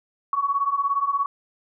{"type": "beating tone pair", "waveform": "sine", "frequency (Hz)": [1108.7, 1125.7], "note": ["C#6", "C#6"], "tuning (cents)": [0, 26], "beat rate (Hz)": 17, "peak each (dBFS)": [-25, -22], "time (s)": [0.33, 1.26], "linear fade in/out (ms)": 2, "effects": []}